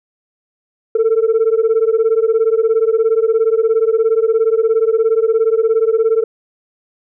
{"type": "beating tone pair", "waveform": "sine", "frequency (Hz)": [440, 457], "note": ["A4", "A#4"], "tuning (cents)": [0, -34], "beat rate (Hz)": 17, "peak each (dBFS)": -12, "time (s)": [0.95, 6.24], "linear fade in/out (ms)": 5, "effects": ["tanh soft clip ceiling -7 dBFS"]}